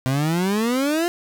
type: exponential sweep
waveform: 30% pulse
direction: up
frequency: 127.4 to 354.6 Hz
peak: -16 dBFS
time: 0.06-1.08 s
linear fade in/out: 0 ms
effects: 9-bit